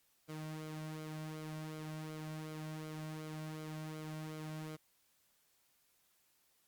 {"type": "tone with flanger", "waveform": "sawtooth", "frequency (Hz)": 155.56, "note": "D#3", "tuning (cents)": 0, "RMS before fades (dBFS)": -45, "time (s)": [0.28, 4.77], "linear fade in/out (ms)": 20, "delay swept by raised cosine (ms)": [1.1, 2.4], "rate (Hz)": 2.7, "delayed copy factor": -0.55, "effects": ["white hiss -74 dBFS RMS until 6.67 s", "Opus 48 kbps"]}